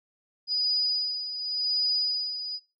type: tone with tremolo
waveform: sine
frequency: 4942 Hz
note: D#8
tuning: 13 cents flat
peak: -22 dBFS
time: 0.47-2.6 s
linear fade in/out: 50 ms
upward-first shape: sine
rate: 0.89 Hz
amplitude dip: 65%
effects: noise-tail reverb RT60 0.3 s tail -20 dB re dry